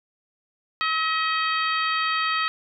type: harmonic tone with a mistuned harmonic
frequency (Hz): 635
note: D#5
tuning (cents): +35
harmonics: 2 / 3 / 4 / 5 / 6 / 7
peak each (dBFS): -24 / -28 / -30 / -32 / -34 / -35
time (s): 0.81-2.48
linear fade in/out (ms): 0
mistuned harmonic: 2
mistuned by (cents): +17
effects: none